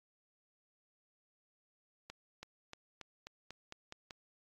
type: accelerating click train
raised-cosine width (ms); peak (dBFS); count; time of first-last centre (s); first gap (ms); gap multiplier
0.2; -29; 9; 2.1-4.108; 330; 0.92
effects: AAC 32 kbps